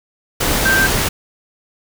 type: tone in noise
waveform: sine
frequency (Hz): 1569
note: G6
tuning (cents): +1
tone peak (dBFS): -12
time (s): 0.65-0.87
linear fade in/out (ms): 10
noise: pink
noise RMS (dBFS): -17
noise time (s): 0.4-1.09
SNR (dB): +2
effects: none